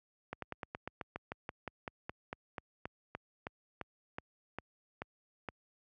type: slowing click train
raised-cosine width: 0.5 ms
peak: -24 dBFS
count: 23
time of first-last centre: 0.33-5.487 s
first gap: 93 ms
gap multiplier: 1.08
effects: high-pass 60 Hz 12 dB/octave